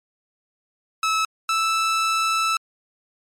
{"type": "tone pair in turn", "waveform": "sawtooth", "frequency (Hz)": [1300, 1317.4], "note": ["E6", "E6"], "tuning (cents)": [-24, -1], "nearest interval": "unison", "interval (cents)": 23, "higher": "second", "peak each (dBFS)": -15, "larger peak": "neither", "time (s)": [[1.03, 1.25], [1.49, 2.57]], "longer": "second", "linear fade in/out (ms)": 2, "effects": ["low-pass 9000 Hz 12 dB/octave", "MP3 96 kbps"]}